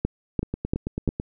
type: two click trains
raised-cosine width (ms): 3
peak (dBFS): -14 / -9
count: 8 / 4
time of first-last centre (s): 0.43-1.199 / 0.05-1.077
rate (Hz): 9.1 / 2.92
effects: none